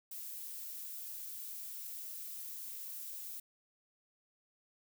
violet noise, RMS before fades -45 dBFS, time 0.11-3.4 s, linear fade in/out 5 ms, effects none

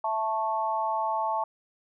sine chord, A major, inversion second, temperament just, 660 / 880 / 1100 Hz, E5 / A5 / C#6, +2 / 0 / -14 cents, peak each -32 / -27 / -32 dBFS, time 0.04-1.44 s, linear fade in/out 5 ms, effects none

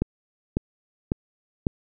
click train, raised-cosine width 3 ms, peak -9 dBFS, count 4, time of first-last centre 0.02-1.668 s, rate 1.82 Hz, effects none

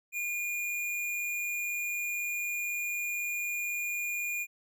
square tone, 2426 Hz, D#7, 44 cents flat, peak -32 dBFS, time 0.12-4.47 s, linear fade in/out 50 ms, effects none

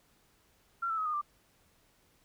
sine tone with pitch steps, 1370 / 1320.3 / 1272.4 / 1226.2 / 1181.7 Hz, F6 / E6 / D#6 / D#6 / D6, -34 / +2 / +38 / -26 / +10 cents, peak -30 dBFS, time 0.82-1.215 s, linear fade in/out 10 ms, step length 79 ms, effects pink hiss -68 dBFS RMS until 2.24 s

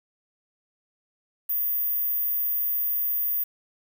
sine tone, 14917 Hz, A#9, in tune, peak -20 dBFS, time 1.49-3.44 s, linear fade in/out 10 ms, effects tanh soft clip ceiling -22 dBFS + 8-bit

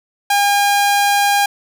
sawtooth tone, 809 Hz, G#5, 46 cents flat, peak -8 dBFS, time 0.3-1.46 s, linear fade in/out 5 ms, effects none

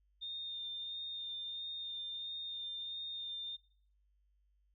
sine tone with vibrato, 3636 Hz, A#7, 44 cents flat, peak -40 dBFS, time 0.21-3.57 s, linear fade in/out 20 ms, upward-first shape sine, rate 1.5 Hz, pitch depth 17 cents each way, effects noise-tail reverb RT60 0.6 s tail -25 dB re dry + added 50 Hz sine -70 dBFS peak until 4.74 s

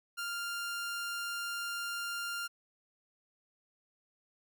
sawtooth tone, 1396.9 Hz, F6, in tune, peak -32 dBFS, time 0.17-2.48 s, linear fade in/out 20 ms, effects none

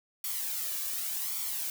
blue noise with flanger, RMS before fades -34 dBFS, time 0.24-1.7 s, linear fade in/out 2 ms, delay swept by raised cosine 0.88 to 1.76 ms, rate 0.88 Hz, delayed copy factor +0.55, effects none

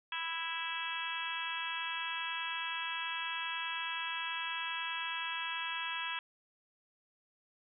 harmonic tone, 329.6 Hz, E4, in tune, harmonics 3 / 4 / 5 / 6 / 7 / 8 / 9 / 10, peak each -42 / -46 / -42 / -48 / -48 / -41 / -49 / -42 dBFS, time 0.12-6.19 s, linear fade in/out 2 ms, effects none

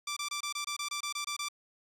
10% pulse tone bursts, 1173 Hz, D6, 2 cents flat, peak -25 dBFS, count 12, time 0.07-1.486 s, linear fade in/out 5 ms, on 96 ms, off 24 ms, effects resampled to 32000 Hz

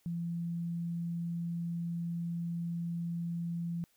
sine tone, 170 Hz, F3, 46 cents flat, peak -33 dBFS, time 0.06-3.84 s, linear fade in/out 0 ms, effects white hiss -71 dBFS RMS until 3.96 s

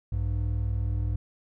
triangle tone pair together, 60.2 / 100.89 Hz, B1 / G#2, -44 / -50 cents, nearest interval major sixth, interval 894 cents, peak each -26 dBFS, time 0.12-1.16 s, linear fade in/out 5 ms, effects none

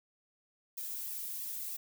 violet noise with flanger, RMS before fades -40 dBFS, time 0.77-1.77 s, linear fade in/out 10 ms, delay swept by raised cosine 1.3 to 2.4 ms, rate 3.1 Hz, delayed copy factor -0.85, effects none

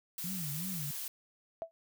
blue noise, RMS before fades -40 dBFS, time 0.18-1.08 s, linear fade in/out 2 ms
sine tone with vibrato, 165.5 Hz, E3, 7 cents sharp, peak -38 dBFS, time 0.24-0.91 s, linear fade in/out 2 ms, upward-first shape sine, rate 2.8 Hz, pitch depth 260 cents each way
sine tone with exponential decay, 659.3 Hz, E5, in tune, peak -31 dBFS, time 1.62-1.71 s, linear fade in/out 0 ms, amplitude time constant 19 ms
effects none

